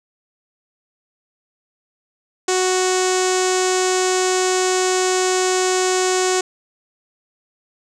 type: tone with low-pass filter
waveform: sawtooth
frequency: 370 Hz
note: F#4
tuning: in tune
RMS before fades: -18 dBFS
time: 2.48-6.41 s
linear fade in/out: 5 ms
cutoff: 7200 Hz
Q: 4.3
effects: none